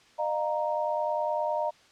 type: chord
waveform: sine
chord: Eb suspended second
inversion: none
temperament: equal with one note detuned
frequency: 608.7 / 698.5 / 932.3 Hz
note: Eb5 / F5 / Bb5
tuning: -38 / 0 / 0 cents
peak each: -29 / -33 / -30 dBFS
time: 0.18-1.71 s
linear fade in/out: 20 ms
effects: white hiss -58 dBFS RMS until 1.91 s + low-pass 5000 Hz 12 dB/octave